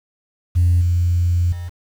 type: tone with level steps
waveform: sine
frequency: 87.31 Hz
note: F2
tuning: in tune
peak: -10 / -13 / -25 dBFS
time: 0.55-1.7 s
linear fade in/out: 20 ms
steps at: 0.81 / 1.52 s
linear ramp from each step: 5 ms
effects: tanh soft clip ceiling -8 dBFS + 7-bit